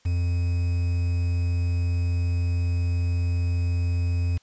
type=tone with quantisation; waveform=triangle; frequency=87.31 Hz; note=F2; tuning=in tune; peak=-19 dBFS; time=0.05-4.38 s; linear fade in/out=10 ms; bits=7; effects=white hiss -62 dBFS RMS until 4.42 s + resampled to 16000 Hz